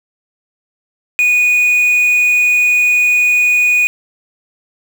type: tone with quantisation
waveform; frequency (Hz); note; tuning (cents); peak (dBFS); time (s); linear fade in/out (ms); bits
triangle; 2468; D#7; -15; -7; 1.19-3.87; 0; 5
effects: none